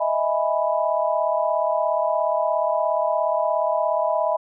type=chord; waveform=sine; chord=E major seventh; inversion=third; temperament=equal; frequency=622.3 / 659.3 / 830.6 / 987.8 Hz; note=D#5 / E5 / G#5 / B5; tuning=0 / 0 / 0 / 0 cents; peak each=-23 / -23 / -28 / -25 dBFS; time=0-4.37 s; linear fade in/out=10 ms; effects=none